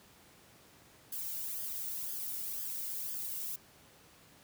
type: noise with flanger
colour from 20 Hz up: violet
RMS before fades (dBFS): -39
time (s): 1.12-3.56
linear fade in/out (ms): 5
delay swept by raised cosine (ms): 0.61 to 1.42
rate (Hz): 2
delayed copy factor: +0.7
effects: pink hiss -60 dBFS RMS until 4.43 s + high-pass 80 Hz 12 dB/octave